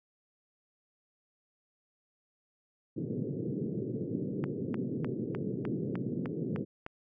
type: band-pass noise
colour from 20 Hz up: pink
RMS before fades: -35 dBFS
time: 2.96-6.65 s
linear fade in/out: 20 ms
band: 120 to 450 Hz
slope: 48 dB/octave
type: click train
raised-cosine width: 0.5 ms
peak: -24 dBFS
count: 9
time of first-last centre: 4.44-6.864 s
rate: 3.3 Hz
effects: none